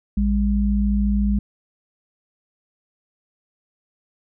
sine tone pair together, 56.88 / 202.7 Hz, A#1 / G#3, -42 / -42 cents, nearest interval octave + minor seventh, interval 2200 cents, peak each -19 dBFS, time 0.17-1.39 s, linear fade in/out 5 ms, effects none

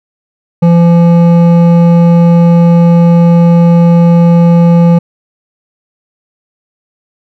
sine tone with hard clipping, 170.5 Hz, F3, 41 cents flat, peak -4 dBFS, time 0.62-4.99 s, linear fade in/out 10 ms, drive 10 dB, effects none

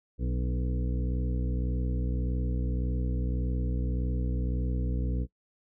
harmonic tone with a mistuned harmonic, 61.74 Hz, B1, in tune, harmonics 1 / 2 / 3 / 4 / 5 / 7 / 8, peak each -28 / -34 / -38 / -40 / -42 / -45 / -46 dBFS, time 0.18-5.27 s, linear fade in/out 50 ms, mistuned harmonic 4, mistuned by +29 cents, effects noise-tail reverb RT60 0.1 s tail -22 dB re dry

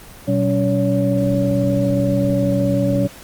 sine tone cluster, 122.5 / 190.1 / 281.9 / 565 Hz, B2 / F#3 / C#4 / C#5, -14 / +47 / +29 / +33 cents, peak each -20 dBFS, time 0.27-3.08 s, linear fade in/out 20 ms, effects pink hiss -40 dBFS RMS until 3.23 s + Opus 24 kbps

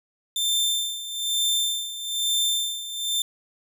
sawtooth tone with tremolo, 3573 Hz, A7, 26 cents sharp, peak -17 dBFS, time 0.36-3.22 s, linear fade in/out 2 ms, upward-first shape sine, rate 1.1 Hz, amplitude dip 75%, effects none

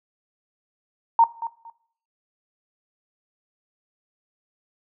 sine tone with echo, 920 Hz, A#5, 23 cents flat, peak -11 dBFS, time 1.19-1.24 s, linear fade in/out 2 ms, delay 230 ms, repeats 2, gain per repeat -14 dB, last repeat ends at 1.7 s, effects noise-tail reverb RT60 0.6 s tail -18 dB re dry

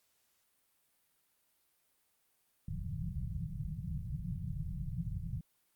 white low-pass noise, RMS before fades -39 dBFS, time 2.68-5.41 s, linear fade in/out 5 ms, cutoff 180 Hz, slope 96 dB/octave, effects white hiss -75 dBFS RMS until 5.75 s + Opus 48 kbps

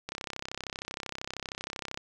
click train, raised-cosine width 0.2 ms, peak -18 dBFS, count 63, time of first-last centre 0.09-1.974 s, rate 32.9 Hz, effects none

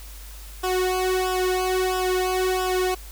sawtooth tone with flanger, 370 Hz, F#4, in tune, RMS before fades -23 dBFS, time 0.63-2.95 s, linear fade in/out 10 ms, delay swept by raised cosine 0.46 to 2.16 ms, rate 1.5 Hz, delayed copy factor -1, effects added 50 Hz sine -38 dBFS peak until 3.11 s + white hiss -45 dBFS RMS until 3.11 s

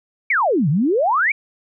sine exponential two-way sweep, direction down then up, 2378 to 133.5 to 2378 Hz, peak -14 dBFS, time 0.3-1.32 s, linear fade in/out 5 ms, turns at 0.69 s, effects none

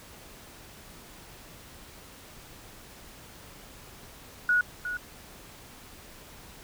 sine tone with echo, 1459 Hz, F#6, 25 cents flat, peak -20 dBFS, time 4.49-4.61 s, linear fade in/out 2 ms, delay 360 ms, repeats 1, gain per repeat -10 dB, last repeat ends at 4.97 s, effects pink hiss -49 dBFS RMS until 6.63 s

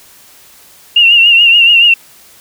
sine tone with vibrato, 2788 Hz, F7, 4 cents flat, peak -3 dBFS, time 0.96-1.94 s, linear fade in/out 5 ms, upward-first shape triangle, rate 7 Hz, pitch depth 67 cents each way, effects white hiss -41 dBFS RMS until 2.4 s

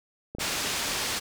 clicks, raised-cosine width 2 ms, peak -22 dBFS, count 2, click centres 0.35 / 0.385 s
white low-pass noise, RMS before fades -30 dBFS, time 0.39-1.2 s, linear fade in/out 20 ms, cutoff 6400 Hz, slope 12 dB/octave
effects none

